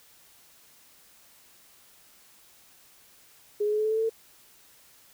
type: tone with pitch steps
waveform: sine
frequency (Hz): 415.3 / 420.1 / 425 / 429.9 / 434.9 / 440 / 445.1 / 450.3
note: G#4 / G#4 / G#4 / A4 / A4 / A4 / A4 / A4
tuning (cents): 0 / +20 / +40 / -40 / -20 / 0 / +20 / +40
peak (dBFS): -23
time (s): 3.6-4.096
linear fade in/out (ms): 10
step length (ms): 62
effects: white hiss -57 dBFS RMS until 5.13 s